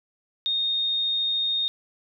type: tone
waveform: sine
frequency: 3693 Hz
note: A#7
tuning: 17 cents flat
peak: -22 dBFS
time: 0.46-1.68 s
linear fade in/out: 0 ms
effects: none